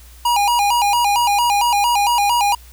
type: tone with vibrato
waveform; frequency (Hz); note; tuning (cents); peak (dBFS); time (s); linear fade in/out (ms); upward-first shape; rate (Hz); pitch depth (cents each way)
square; 883; A5; +6; -14; 0.25-2.55; 5; square; 4.4; 140
effects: added 60 Hz sine -40 dBFS peak until 2.72 s + white hiss -47 dBFS RMS until 2.72 s